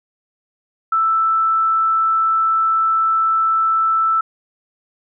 sine tone, 1322 Hz, E6, 5 cents sharp, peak -13 dBFS, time 0.92-4.21 s, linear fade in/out 5 ms, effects none

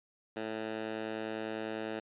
10% pulse tone with high-pass filter, 110 Hz, A2, in tune, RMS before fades -38 dBFS, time 0.36-2 s, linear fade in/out 10 ms, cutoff 270 Hz, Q 0.89, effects resampled to 8000 Hz

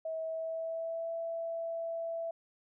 sine tone with pitch glide, 644 to 664 Hz, E5 to E5, -41 to +12 cents, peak -34 dBFS, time 0.05-2.31 s, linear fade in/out 5 ms, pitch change +53 cents, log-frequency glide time 0.2-1.12 s, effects none

